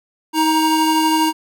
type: tone pair together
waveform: square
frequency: 317.1 / 939 Hz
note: D#4 / A#5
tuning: +33 / +12 cents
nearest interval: octave + perfect fifth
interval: 1879 cents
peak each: -17 dBFS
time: 0.33-1.33 s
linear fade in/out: 50 ms
effects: none